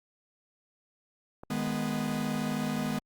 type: click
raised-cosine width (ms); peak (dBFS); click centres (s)
1; -29; 1.435
type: chord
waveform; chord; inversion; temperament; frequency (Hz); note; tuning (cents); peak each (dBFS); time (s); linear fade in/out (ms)
45% pulse; G# minor; second; equal with one note detuned; 154.31 / 207.7 / 246.9; D#3 / G#3 / B3; -14 / 0 / 0; -36 / -33 / -33; 1.5-2.99; 5
effects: Opus 48 kbps